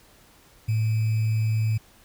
sine tone with sample-and-hold, 110 Hz, A2, in tune, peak -20 dBFS, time 0.68-1.78 s, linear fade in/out 10 ms, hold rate 2450 Hz, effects pink hiss -55 dBFS RMS until 2.04 s

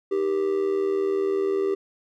triangle tone with amplitude modulation, 392.7 Hz, G4, 3 cents sharp, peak -16 dBFS, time 0.11-1.75 s, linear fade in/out 10 ms, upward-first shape sine, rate 80.1 Hz, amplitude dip 70%, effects none

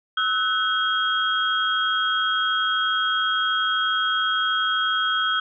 sine tone cluster, 1295 / 1498 / 3256 Hz, E6 / F#6 / G#7, -31 / +21 / -35 cents, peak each -24 dBFS, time 0.17-5.4 s, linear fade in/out 5 ms, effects none

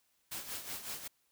white noise with tremolo, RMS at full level -40 dBFS, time 0.31-1.08 s, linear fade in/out 10 ms, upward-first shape sine, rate 5.4 Hz, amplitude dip 65%, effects white hiss -75 dBFS RMS until 1.31 s

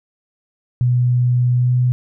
sine tone with pitch glide, 123.47 to 124.83 Hz, B2 to B2, 0 to +19 cents, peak -12 dBFS, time 0.81-1.92 s, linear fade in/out 0 ms, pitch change +19 cents, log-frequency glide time 1.56-1.72 s, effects none

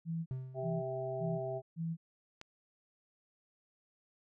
sine tone bursts, 164.81 Hz, E3, in tune, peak -34 dBFS, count 4, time 0.05-1.97 s, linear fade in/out 50 ms, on 210 ms, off 360 ms
triangle tone with exponential decay, 129.7 Hz, C3, 15 cents flat, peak -32 dBFS, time 0.31-0.96 s, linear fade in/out 0 ms, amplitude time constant 140 ms
harmonic tone, 130.81 Hz, C3, in tune, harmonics 1 / 3 / 5 / 6, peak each -42 / -41 / -38 / -48 dBFS, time 0.54-1.62 s, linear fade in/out 50 ms
click, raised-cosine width 0.2 ms, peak -29 dBFS, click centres 2.414 s
effects none

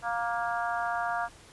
harmonic tone, 234.5 Hz, A#3, 11 cents sharp, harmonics 3 / 4 / 5 / 6 / 7, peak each -31 / -35 / -36 / -35 / -38 dBFS, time 0.02-1.29 s, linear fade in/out 50 ms, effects pink hiss -53 dBFS RMS until 1.52 s + resampled to 24000 Hz

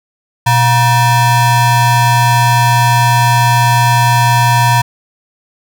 square ring-modulated tone, 415.3 Hz, G#4, in tune, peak -5 dBFS, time 0.46-4.82 s, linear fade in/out 10 ms, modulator 537 Hz, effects none

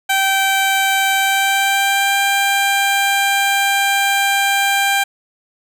15% pulse tone with pitch glide, 777 to 792.9 Hz, G5 to G5, -16 to +20 cents, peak -7 dBFS, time 0.09-5.04 s, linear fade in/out 10 ms, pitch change +36 cents, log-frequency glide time 1.16-2.18 s, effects none

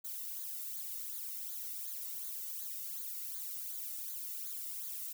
violet noise with flanger, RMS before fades -42 dBFS, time 0.04-5.13 s, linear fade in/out 10 ms, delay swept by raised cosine 0.36 to 1.26 ms, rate 2.7 Hz, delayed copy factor -0.9, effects none

